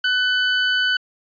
25% pulse tone, 1500 Hz, F#6, 23 cents sharp, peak -13 dBFS, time 0.04-0.97 s, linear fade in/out 5 ms, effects resampled to 11025 Hz

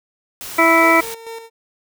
white noise, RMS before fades -31 dBFS, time 0.41-1.14 s, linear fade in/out 0 ms
harmonic tone, 329.6 Hz, E4, in tune, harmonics 1 / 2 / 3 / 4 / 6 / 7, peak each -17 / -17 / -17 / -17 / -17 / -17 dBFS, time 0.58-1.01 s, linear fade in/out 10 ms
30% pulse tone with tremolo, 455.5 Hz, A#4, 40 cents flat, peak -26 dBFS, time 0.79-1.5 s, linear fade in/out 50 ms, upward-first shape square, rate 4.2 Hz, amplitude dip 55%
effects none

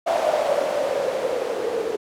violet noise with low-pass filter sweep, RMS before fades -23 dBFS, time 0.06-1.97 s, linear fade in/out 20 ms, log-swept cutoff 660 to 440 Hz, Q 7.9, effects none

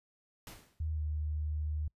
pink noise with exponential decay, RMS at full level -45 dBFS, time 0.47-0.87 s, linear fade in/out 1 ms, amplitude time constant 85 ms
sine tone with pitch glide, 78.5 to 76.09 Hz, D#2 to D#2, +16 to -38 cents, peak -32 dBFS, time 0.8-1.88 s, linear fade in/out 5 ms, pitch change -54 cents, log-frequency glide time 0.92-1.02 s
effects noise-tail reverb RT60 0.1 s tail -26 dB re dry + resampled to 32000 Hz

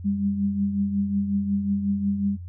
sine tone with tremolo, 199.7 Hz, G3, 32 cents sharp, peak -19 dBFS, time 0.04-2.37 s, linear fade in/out 20 ms, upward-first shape triangle, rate 5.5 Hz, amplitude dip 60%, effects noise-tail reverb RT60 0.1 s tail -21 dB re dry + added 88 Hz sine -34 dBFS peak until 2.48 s

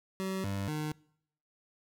25% pulse tone with pitch steps, 190.2 / 98.7 / 152.7 Hz, F#3 / G2 / D#3, +48 / +12 / -32 cents, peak -29 dBFS, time 0.2-0.92 s, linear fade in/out 0 ms, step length 240 ms, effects noise-tail reverb RT60 0.7 s tail -24 dB re dry

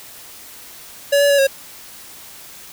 square tone with pitch steps, 567 / 571 / 565 / 544 Hz, C#5 / D5 / C#5 / C#5, +39 / -49 / +33 / -33 cents, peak -12 dBFS, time 1.12-1.472 s, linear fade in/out 10 ms, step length 88 ms, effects white hiss -39 dBFS RMS until 2.72 s

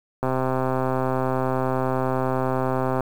click train, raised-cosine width 1 ms, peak -10 dBFS, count 362, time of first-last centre 0.23-3.007 s, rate 130 Hz, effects 7-bit

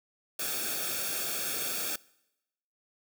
white noise with comb filter, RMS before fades -33 dBFS, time 0.39-1.96 s, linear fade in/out 5 ms, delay 1 ms, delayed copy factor -0.8, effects noise-tail reverb RT60 0.9 s tail -23 dB re dry

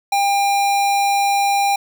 square tone, 800 Hz, G5, 35 cents sharp, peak -15 dBFS, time 0.12-1.76 s, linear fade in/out 5 ms, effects none

